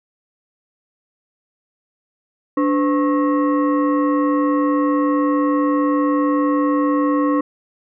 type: tone with frequency modulation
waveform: sine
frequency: 291.8 Hz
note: D4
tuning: 11 cents flat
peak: -14 dBFS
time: 2.57-7.41 s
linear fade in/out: 5 ms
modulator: 799 Hz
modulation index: 0.86
effects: none